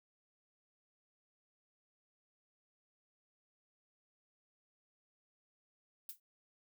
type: noise with exponential decay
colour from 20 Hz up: violet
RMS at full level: -41 dBFS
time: 6.09-6.2 s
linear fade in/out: 2 ms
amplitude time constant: 22 ms
effects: none